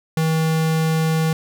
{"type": "tone", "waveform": "square", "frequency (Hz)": 160, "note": "D#3", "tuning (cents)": 49, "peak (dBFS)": -17, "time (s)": [0.17, 1.33], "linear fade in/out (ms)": 2, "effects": []}